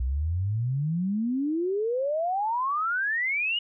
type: exponential sweep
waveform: sine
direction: up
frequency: 60 to 2938 Hz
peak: -24 dBFS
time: 0-3.59 s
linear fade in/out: 5 ms
effects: none